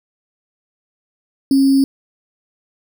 sine tone with sample-and-hold, 272 Hz, C#4, 33 cents flat, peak -9 dBFS, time 1.51-1.84 s, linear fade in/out 2 ms, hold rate 4900 Hz, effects none

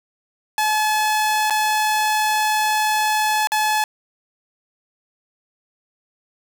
sawtooth tone with dropouts, 857 Hz, A5, 46 cents flat, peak -13 dBFS, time 0.58-3.84 s, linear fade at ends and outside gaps 1 ms, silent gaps 1.499-1.506 / 3.472-3.519 s, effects none

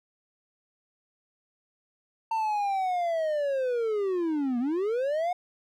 triangle linear two-way sweep, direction down then up, 907 to 233.1 to 730 Hz, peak -23 dBFS, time 2.31-5.33 s, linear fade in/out 5 ms, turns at 4.59 s, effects none

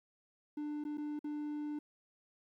triangle tone with dropouts, 297.3 Hz, D4, 21 cents sharp, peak -35 dBFS, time 0.57-1.79 s, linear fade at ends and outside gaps 5 ms, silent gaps 0.84-0.85 / 0.974-0.98 / 1.192-1.242 s, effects 12-bit

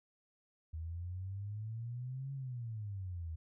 sine exponential two-way sweep, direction up then down, 78.7 to 138.59 to 78.7 Hz, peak -39 dBFS, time 0.73-3.36 s, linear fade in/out 10 ms, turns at 2.33 s, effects none

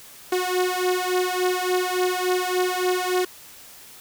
sawtooth beating tone pair, 363 / 366.5 Hz, F#4 / F#4, -33 / -16 cents, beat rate 3.5 Hz, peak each -20 / -20 dBFS, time 0.32-3.25 s, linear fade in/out 5 ms, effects white hiss -45 dBFS RMS until 4 s

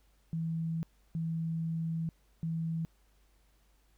sine tone bursts at uneven times, 163.3 Hz, E3, 16 cents flat, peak -31 dBFS, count 3, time 0.33-0.83 / 1.15-2.09 / 2.43-2.85 s, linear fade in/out 0 ms, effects added 50 Hz sine -65 dBFS peak until 3.97 s + pink hiss -72 dBFS RMS until 3.97 s

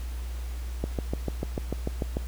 click train, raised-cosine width 2 ms, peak -15 dBFS, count 10, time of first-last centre 0.84-2.169 s, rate 6.77 Hz, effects added 60 Hz sine -31 dBFS peak until 2.27 s + pink hiss -48 dBFS RMS until 2.27 s

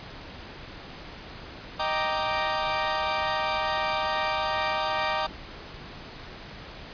sawtooth chord, Eb major seventh, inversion none, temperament equal, 622.3 / 784 / 932.3 / 1174.7 Hz, Eb5 / G5 / Bb5 / D6, 0 / 0 / 0 / 0 cents, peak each -27 dBFS, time 1.79-5.27 s, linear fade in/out 10 ms, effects pink hiss -42 dBFS RMS until 6.93 s + resampled to 11025 Hz

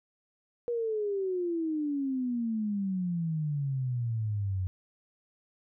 sine exponential sweep, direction down, 483 to 91 Hz, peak -28 dBFS, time 0.68-4.67 s, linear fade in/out 0 ms, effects none

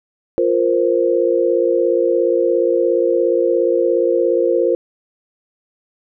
sine chord, F suspended fourth, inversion none, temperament equal, 349.2 / 466.2 / 523.3 Hz, F4 / Bb4 / C5, 0 / 0 / 0 cents, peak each -17 dBFS, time 0.38-4.75 s, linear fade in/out 0 ms, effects none

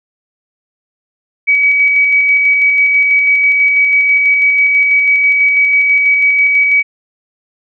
sine tone with tremolo, 2272 Hz, C#7, 42 cents sharp, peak -6 dBFS, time 1.47-6.83 s, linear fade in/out 20 ms, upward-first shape square, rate 6.1 Hz, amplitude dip 25%, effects none

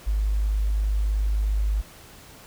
sine tone, 51.6 Hz, G#1, 10 cents flat, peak -20 dBFS, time 0.06-1.82 s, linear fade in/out 20 ms, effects pink hiss -47 dBFS RMS until 2.46 s

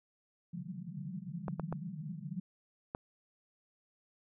pink band-pass noise, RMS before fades -42 dBFS, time 0.53-2.4 s, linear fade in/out 5 ms, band 140 to 200 Hz, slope 96 dB/octave
clicks, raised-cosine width 1 ms, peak -23 dBFS, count 4, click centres 1.482 / 1.597 / 1.726 / 2.949 s
effects none

